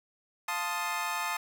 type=chord; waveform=25% pulse; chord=F dominant seventh; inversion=none; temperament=equal; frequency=698.5 / 880 / 1046.5 / 1244.5 Hz; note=F5 / A5 / C6 / Eb6; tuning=0 / 0 / 0 / 0 cents; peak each=-37 / -31 / -34 / -31 dBFS; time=0.48-1.37 s; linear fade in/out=5 ms; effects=none